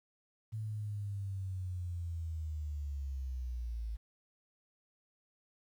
sine linear sweep, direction down, 110.2 to 53.7 Hz, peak -36 dBFS, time 0.52-3.97 s, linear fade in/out 20 ms, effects 11-bit

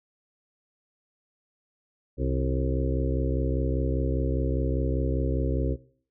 harmonic tone with a mistuned harmonic, 65 Hz, C2, 11 cents flat, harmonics 1 / 2 / 4 / 5 / 6 / 7 / 8, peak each -27 / -30 / -33 / -34 / -35 / -35 / -36 dBFS, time 2.17-5.77 s, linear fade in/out 50 ms, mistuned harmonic 8, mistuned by +52 cents, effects noise-tail reverb RT60 0.5 s tail -17 dB re dry

